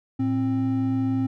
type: tone pair together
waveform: triangle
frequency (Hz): 111.1 / 264.2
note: A2 / C4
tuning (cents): +17 / +17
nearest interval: octave + minor third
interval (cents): 1500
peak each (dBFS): -25 / -20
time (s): 0.19-1.27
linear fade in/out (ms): 10
effects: none